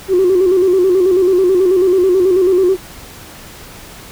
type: tone with vibrato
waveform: sine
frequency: 370 Hz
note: F#4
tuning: in tune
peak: -7 dBFS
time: 0.08-2.77 s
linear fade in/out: 50 ms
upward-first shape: square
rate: 9.2 Hz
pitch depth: 63 cents each way
effects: tanh soft clip ceiling -4 dBFS + pink hiss -35 dBFS RMS until 4.11 s